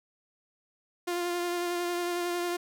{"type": "tone with vibrato", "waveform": "sawtooth", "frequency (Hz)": 350, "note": "F4", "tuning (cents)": 4, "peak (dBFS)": -25, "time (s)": [1.07, 2.57], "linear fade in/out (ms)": 10, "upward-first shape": "sine", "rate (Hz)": 11, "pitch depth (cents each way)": 17, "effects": []}